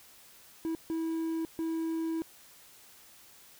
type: tone bursts at uneven times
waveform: triangle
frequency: 325.6 Hz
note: E4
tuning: 21 cents flat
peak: -28 dBFS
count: 3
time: 0.65-0.75 / 0.9-1.45 / 1.59-2.22 s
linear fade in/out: 0 ms
effects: white hiss -56 dBFS RMS until 3.59 s